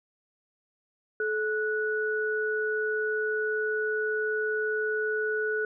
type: tone pair together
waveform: sine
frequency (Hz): 431.3 / 1472.7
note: A4 / F#6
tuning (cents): -35 / -9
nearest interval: octave + major sixth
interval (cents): 2126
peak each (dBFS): -28 / -29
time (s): 1.2-5.65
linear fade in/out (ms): 2
effects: none